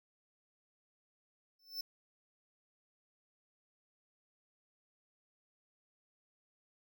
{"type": "tone with exponential growth", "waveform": "square", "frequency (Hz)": 5300, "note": "E8", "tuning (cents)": 9, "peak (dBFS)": -35, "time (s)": [1.59, 1.81], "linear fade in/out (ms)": 5, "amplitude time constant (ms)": 47, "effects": []}